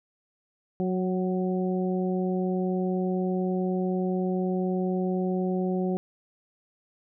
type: harmonic tone with a mistuned harmonic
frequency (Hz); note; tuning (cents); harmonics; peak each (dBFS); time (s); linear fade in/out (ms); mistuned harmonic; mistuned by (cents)
184.1; F#3; -8; 1 / 2 / 3 / 4; -26 / -29 / -36 / -37; 0.8-5.97; 0; 4; +21
effects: none